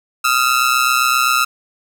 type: ring-modulated tone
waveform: sawtooth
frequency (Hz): 1318.5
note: E6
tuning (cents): 0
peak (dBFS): -6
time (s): 0.24-1.45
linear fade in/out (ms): 10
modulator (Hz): 63.8
effects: none